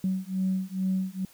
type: beating tone pair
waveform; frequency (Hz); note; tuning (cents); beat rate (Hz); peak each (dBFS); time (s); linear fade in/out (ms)
sine; 187.3 / 189.6; F#3 / F#3; +21 / +43; 2.3; -28; 0.04-1.25; 2
effects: tanh soft clip ceiling -18 dBFS + white hiss -56 dBFS RMS until 1.33 s